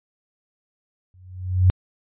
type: tone with exponential growth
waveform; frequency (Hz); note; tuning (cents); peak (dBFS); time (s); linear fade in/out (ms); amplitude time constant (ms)
sine; 91.8; F#2; -13; -9; 1.14-1.7; 0; 120
effects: resampled to 8000 Hz